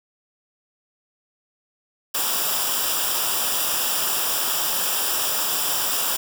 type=noise with comb filter; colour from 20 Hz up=white; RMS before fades=-23 dBFS; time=2.14-6.17 s; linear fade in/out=10 ms; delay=0.47 ms; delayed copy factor=-0.7; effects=none